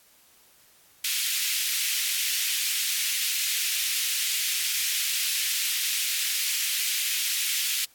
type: high-pass noise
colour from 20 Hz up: pink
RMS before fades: -27 dBFS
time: 1.04-7.85 s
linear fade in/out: 5 ms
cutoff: 2300 Hz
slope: 24 dB/octave
effects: white hiss -58 dBFS RMS until 7.94 s + AAC 64 kbps